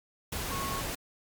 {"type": "tone in noise", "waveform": "sine", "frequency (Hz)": 1097, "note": "C#6", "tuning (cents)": -18, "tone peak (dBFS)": -35, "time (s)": [0.51, 0.81], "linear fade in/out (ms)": 5, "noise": "pink", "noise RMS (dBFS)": -35, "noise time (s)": [0.32, 0.95], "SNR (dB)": -3, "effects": ["Opus 48 kbps"]}